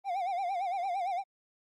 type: tone with vibrato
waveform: triangle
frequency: 743 Hz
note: F#5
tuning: 7 cents sharp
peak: -28 dBFS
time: 0.04-1.24 s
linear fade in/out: 50 ms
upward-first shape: sine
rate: 8.8 Hz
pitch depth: 130 cents each way
effects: Opus 24 kbps